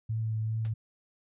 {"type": "tone with vibrato", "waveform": "sine", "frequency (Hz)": 110.5, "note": "A2", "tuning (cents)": 8, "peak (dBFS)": -28, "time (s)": [0.09, 0.74], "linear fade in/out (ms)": 10, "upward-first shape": "triangle", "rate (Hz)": 2.5, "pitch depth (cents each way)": 18}
{"type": "noise with exponential decay", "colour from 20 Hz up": "pink", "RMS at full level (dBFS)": -46, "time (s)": [0.65, 0.74], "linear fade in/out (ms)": 0, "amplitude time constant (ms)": 19}
{"effects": ["resampled to 8000 Hz"]}